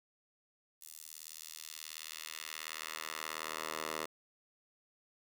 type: tone with high-pass filter sweep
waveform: 10% pulse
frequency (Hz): 78.6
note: D#2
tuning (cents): +18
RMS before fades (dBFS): -44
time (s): 0.81-4.06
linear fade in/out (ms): 10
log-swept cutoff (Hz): 8500 to 610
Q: 0.8
effects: none